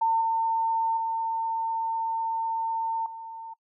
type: tone with level steps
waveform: sine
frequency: 904 Hz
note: A5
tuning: 47 cents sharp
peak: -20 / -22 / -25 / -36 dBFS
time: 0.01-3.54 s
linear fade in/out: 10 ms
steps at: 0.21 / 0.97 / 3.06 s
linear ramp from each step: 2 ms
effects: noise-tail reverb RT60 0.1 s tail -23 dB re dry